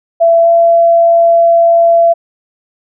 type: tone with pitch glide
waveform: sine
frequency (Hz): 670 to 675.4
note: E5 to E5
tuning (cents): +28 to +42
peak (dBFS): -4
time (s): 0.2-2.14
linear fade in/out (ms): 20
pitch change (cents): +14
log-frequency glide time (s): 0.42-0.48
effects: none